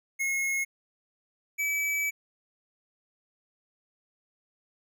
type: tone pair in turn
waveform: square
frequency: 2167 / 2296 Hz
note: C#7 / D7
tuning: -40 / -40 cents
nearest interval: minor second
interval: 100 cents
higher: second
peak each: -27 dBFS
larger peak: neither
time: 0.19-0.65 / 1.58-2.11 s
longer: second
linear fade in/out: 20 ms
effects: none